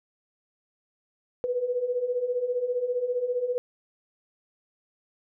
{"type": "beating tone pair", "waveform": "sine", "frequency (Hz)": [481.6, 496.6], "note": ["B4", "B4"], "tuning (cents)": [-44, 9], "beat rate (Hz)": 15, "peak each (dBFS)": [-31, -26], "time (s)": [1.44, 3.58], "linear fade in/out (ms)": 0, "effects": []}